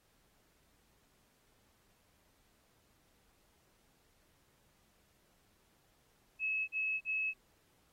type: tone bursts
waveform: sine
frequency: 2582 Hz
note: E7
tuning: 37 cents flat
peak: -32 dBFS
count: 3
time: 6.39-7.338 s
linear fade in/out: 50 ms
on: 290 ms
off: 39 ms
effects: pink hiss -72 dBFS RMS until 7.92 s + AAC 48 kbps